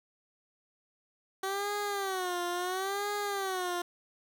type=tone with vibrato; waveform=15% pulse; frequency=380.2 Hz; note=F#4; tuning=47 cents sharp; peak=-25 dBFS; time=1.43-3.82 s; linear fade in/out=5 ms; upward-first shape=sine; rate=0.73 Hz; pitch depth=140 cents each way; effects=none